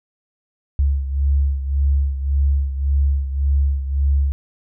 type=beating tone pair; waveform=sine; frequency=69.2 / 71 Hz; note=C#2 / C#2; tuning=-2 / +42 cents; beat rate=1.8 Hz; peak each=-16 / -22 dBFS; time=0.79-4.32 s; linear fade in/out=0 ms; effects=none